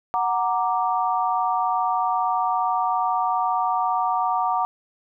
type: chord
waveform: sine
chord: Gb augmented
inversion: none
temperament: equal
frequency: 740 / 932.3 / 1174.7 Hz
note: Gb5 / Bb5 / D6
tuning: 0 / 0 / 0 cents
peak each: -23 / -24 / -25 dBFS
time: 0.14-4.65 s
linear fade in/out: 0 ms
effects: none